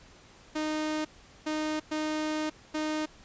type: tone bursts at uneven times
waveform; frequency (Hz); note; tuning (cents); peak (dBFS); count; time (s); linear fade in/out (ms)
sawtooth; 308.3; D#4; -16; -25; 4; 0.55-1.05 / 1.46-1.8 / 1.91-2.5 / 2.74-3.06; 10
effects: pink hiss -55 dBFS RMS until 3.24 s + resampled to 16000 Hz